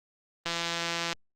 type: click train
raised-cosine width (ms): 0.2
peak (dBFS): -13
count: 114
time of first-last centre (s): 0.46-1.129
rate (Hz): 169
effects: Opus 24 kbps